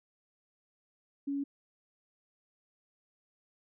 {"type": "tone", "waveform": "sine", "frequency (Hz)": 280.4, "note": "C#4", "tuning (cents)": 20, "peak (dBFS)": -31, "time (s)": [1.27, 1.44], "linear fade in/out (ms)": 10, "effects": []}